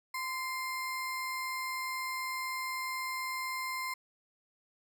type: ring-modulated tone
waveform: square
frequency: 1568 Hz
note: G6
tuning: in tune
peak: -32 dBFS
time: 0.14-3.94 s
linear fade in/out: 5 ms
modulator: 535 Hz
effects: none